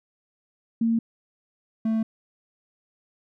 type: tone pair in turn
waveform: sine / triangle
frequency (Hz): 228.6 / 222.1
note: A#3 / A3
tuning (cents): -34 / +16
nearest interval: unison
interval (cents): 50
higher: first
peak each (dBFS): -19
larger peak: neither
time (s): 0.81-0.99 / 1.85-2.03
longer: neither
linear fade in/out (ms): 5
effects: none